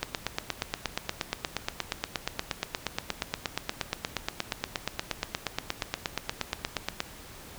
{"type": "click train", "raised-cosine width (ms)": 0.2, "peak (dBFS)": -10, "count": 60, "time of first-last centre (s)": [0.03, 7.004], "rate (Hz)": 8.46, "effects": ["pink hiss -47 dBFS RMS until 7.58 s"]}